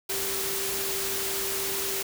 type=tone in noise; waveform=sine; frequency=390.5 Hz; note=G4; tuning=7 cents flat; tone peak=-35 dBFS; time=0.09-2.03 s; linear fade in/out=10 ms; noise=white; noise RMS=-30 dBFS; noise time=0.09-2.03 s; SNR=-8 dB; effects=none